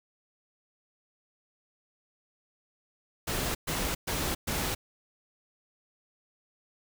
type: noise bursts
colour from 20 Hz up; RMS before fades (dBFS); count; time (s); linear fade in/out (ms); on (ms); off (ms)
pink; -31; 4; 3.27-4.75; 10; 280; 120
effects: none